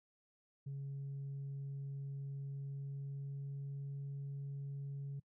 sine tone with pitch glide, 138.59 to 139.55 Hz, C#3 to C#3, 0 to +12 cents, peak -39 dBFS, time 0.66-5.2 s, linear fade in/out 10 ms, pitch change +12 cents, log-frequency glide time 2.48-3.97 s, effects noise-tail reverb RT60 0.1 s tail -25 dB re dry + tanh soft clip ceiling -39 dBFS

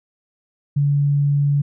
sine tone, 143.1 Hz, D3, 45 cents flat, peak -14 dBFS, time 0.76-1.62 s, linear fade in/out 10 ms, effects none

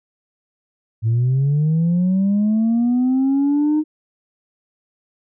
sine linear sweep, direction up, 108.7 to 310 Hz, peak -12 dBFS, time 1.02-3.84 s, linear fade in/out 50 ms, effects tanh soft clip ceiling -12 dBFS

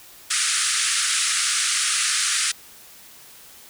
white band-pass noise, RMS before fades -22 dBFS, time 0.3-2.52 s, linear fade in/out 10 ms, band 1200 to 10000 Hz, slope 96 dB/octave, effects white hiss -46 dBFS RMS until 3.69 s

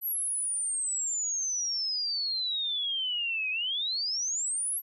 sine exponential two-way sweep, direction down then up, 11890 to 2489 to 11890 Hz, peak -28 dBFS, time 0.01-4.82 s, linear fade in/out 50 ms, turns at 3.5 s, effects none

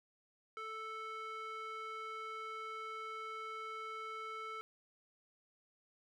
square tone with band-pass filter, 440 Hz, A4, in tune, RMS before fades -45 dBFS, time 0.57-4.61 s, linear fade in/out 0 ms, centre 1600 Hz, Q 3.2, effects none

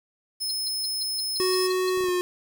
sawtooth tone, 5190 Hz, E8, 28 cents flat, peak -24 dBFS, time 0.4-1.68 s, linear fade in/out 20 ms
sine tone bursts, 4195 Hz, C8, 4 cents sharp, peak -29 dBFS, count 9, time 0.49-1.897 s, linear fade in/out 5 ms, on 23 ms, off 150 ms
square tone with pitch glide, 370 to 359.9 Hz, F#4 to F#4, 0 to -48 cents, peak -23 dBFS, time 1.4-2.21 s, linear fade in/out 0 ms, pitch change -48 cents, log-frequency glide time 2.02-2.1 s
clicks, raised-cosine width 2 ms, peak -30 dBFS, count 4, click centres 1.975 / 2.008 / 2.04 / 2.086 s
effects 9-bit

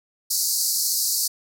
pink band-pass noise, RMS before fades -23 dBFS, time 0.3-1.28 s, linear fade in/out 10 ms, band 4300 to 16000 Hz, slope 96 dB/octave, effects none

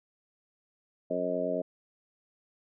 harmonic tone, 89.6 Hz, F2, 45 cents sharp, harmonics 2 / 3 / 4 / 5 / 6 / 7, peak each -40 / -36 / -40 / -36 / -35 / -31 dBFS, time 1.1-1.62 s, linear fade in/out 10 ms, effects none

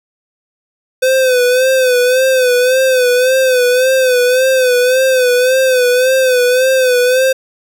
square tone with vibrato, 509 Hz, C5, 48 cents flat, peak -9 dBFS, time 1.02-7.33 s, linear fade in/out 10 ms, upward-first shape sine, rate 1.8 Hz, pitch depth 61 cents each way, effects none

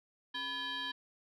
sine tone with frequency modulation, 2432 Hz, D#7, 40 cents flat, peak -35 dBFS, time 0.34-0.92 s, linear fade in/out 10 ms, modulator 720 Hz, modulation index 2.2, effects tanh soft clip ceiling -31 dBFS

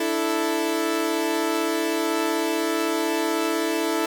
sawtooth chord, D suspended second, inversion none, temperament equal, 293.7 / 329.6 / 440 Hz, D4 / E4 / A4, 0 / 0 / 0 cents, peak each -26 / -20 / -23 dBFS, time 0-4.06 s, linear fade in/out 5 ms, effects 8-bit

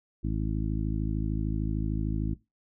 harmonic tone, 53.3 Hz, G#1, 46 cents sharp, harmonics 1 / 2 / 3 / 4 / 5 / 6, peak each -30 / -33 / -35 / -36 / -37 / -38 dBFS, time 0.23-2.35 s, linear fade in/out 20 ms, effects noise-tail reverb RT60 0.2 s tail -18 dB re dry

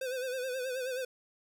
square tone with vibrato, 512 Hz, C5, 38 cents flat, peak -34 dBFS, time 0.01-1.05 s, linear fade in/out 5 ms, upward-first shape sine, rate 9.4 Hz, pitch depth 66 cents each way, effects none

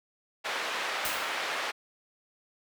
white band-pass noise, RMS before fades -33 dBFS, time 0.44-1.72 s, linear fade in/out 20 ms, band 530 to 2400 Hz, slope 12 dB/octave
white noise with exponential decay, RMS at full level -31 dBFS, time 1.05-1.46 s, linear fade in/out 1 ms, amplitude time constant 88 ms
effects none

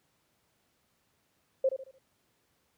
sine tone with echo, 530 Hz, C5, 22 cents sharp, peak -22 dBFS, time 1.64-1.69 s, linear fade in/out 5 ms, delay 74 ms, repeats 4, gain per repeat -9 dB, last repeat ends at 1.986 s, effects pink hiss -73 dBFS RMS until 2.77 s + high-pass 80 Hz 12 dB/octave

